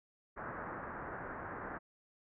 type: low-pass noise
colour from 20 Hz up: white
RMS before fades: -44 dBFS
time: 0.36-1.79 s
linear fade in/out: 20 ms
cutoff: 1700 Hz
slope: 48 dB/octave
effects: none